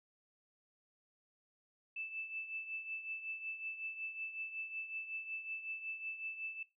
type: tone with tremolo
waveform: sine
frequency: 2637 Hz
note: E7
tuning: in tune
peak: -38 dBFS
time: 1.96-6.63 s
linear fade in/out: 5 ms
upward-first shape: triangle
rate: 5.4 Hz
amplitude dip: 75%
effects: noise-tail reverb RT60 0.2 s tail -17 dB re dry